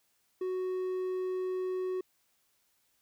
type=tone; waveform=triangle; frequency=370.2 Hz; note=F#4; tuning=1 cent sharp; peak=-29 dBFS; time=0.41-2.01 s; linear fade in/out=5 ms; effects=white hiss -73 dBFS RMS until 3.01 s